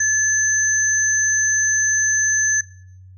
sine tone pair together, 1723 / 6177 Hz, A6 / G8, -37 / -26 cents, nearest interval octave + minor seventh, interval 2211 cents, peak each -18 dBFS, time 0-2.61 s, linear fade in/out 5 ms, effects noise-tail reverb RT60 0.7 s tail -21 dB re dry + added 93 Hz sine -40 dBFS peak until 3.17 s

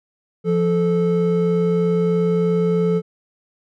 triangle tone pair together, 173.1 / 436.2 Hz, F3 / A4, -15 / -15 cents, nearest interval octave + major third, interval 1600 cents, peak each -16 dBFS, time 0.44-3.02 s, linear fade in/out 50 ms, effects none

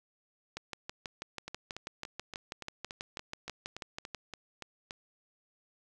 two click trains, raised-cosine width 0.2 ms, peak -24 / -21 dBFS, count 13 / 23, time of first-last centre 1.48-4.909 / 0.57-4.147 s, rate 3.5 / 6.15 Hz, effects none

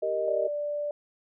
sine chord, Eb major, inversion first, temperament equal, 392 / 466.2 / 622.3 Hz, G4 / Bb4 / Eb5, 0 / 0 / 0 cents, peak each -33 / -32 / -27 dBFS, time 0.02-0.48 s, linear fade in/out 10 ms
sine tone, 587.3 Hz, D5, in tune, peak -28 dBFS, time 0.28-0.91 s, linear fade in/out 2 ms
effects none

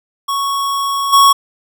square tone with level steps, 1109 Hz, C#6, in tune, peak -16 / -6 dBFS, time 0.28-1.33 s, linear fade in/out 10 ms, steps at 1.12 s, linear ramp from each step 20 ms, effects none

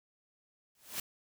white noise with exponential growth, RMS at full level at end -34 dBFS, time 0.75-1 s, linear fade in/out 2 ms, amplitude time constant 53 ms, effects none

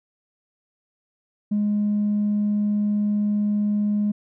triangle tone with tanh clipping, 207.7 Hz, G#3, in tune, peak -19 dBFS, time 1.51-4.12 s, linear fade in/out 10 ms, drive 5 dB, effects none

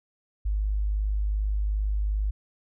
sine tone, 51.3 Hz, G#1, 21 cents flat, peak -23 dBFS, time 0.45-2.31 s, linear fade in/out 10 ms, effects none

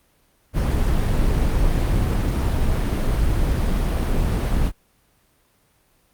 brown noise, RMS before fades -19 dBFS, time 0.53-4.72 s, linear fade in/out 50 ms, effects pink hiss -61 dBFS RMS until 6.13 s + Opus 32 kbps

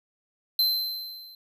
square tone with level ramp, 4093 Hz, C8, 39 cents flat, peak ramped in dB -19 to -46 dBFS, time 0.59-1.35 s, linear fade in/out 2 ms, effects none

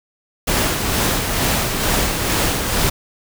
pink noise with tremolo, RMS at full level -17 dBFS, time 0.47-2.9 s, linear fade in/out 10 ms, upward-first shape sine, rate 2.2 Hz, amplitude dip 40%, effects none

